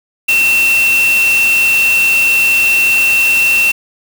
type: tone in noise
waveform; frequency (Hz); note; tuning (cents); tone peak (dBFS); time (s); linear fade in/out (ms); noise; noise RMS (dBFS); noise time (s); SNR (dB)
sine; 2700; E7; +41; -8; 0.28-3.72; 10; white; -21; 0.28-3.72; +10
effects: none